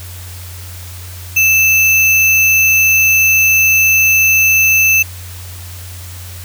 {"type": "tone with sample-and-hold", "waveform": "sine", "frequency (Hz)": 2637, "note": "E7", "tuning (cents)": 0, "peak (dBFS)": -7, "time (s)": [1.36, 5.03], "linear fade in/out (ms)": 10, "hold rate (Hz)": 8820, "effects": ["added 89 Hz sine -28 dBFS peak until 6.44 s", "white hiss -34 dBFS RMS until 6.44 s"]}